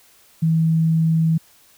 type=tone; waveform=sine; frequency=161.9 Hz; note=E3; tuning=31 cents flat; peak=-14 dBFS; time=0.42-1.38 s; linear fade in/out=10 ms; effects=white hiss -53 dBFS RMS until 1.77 s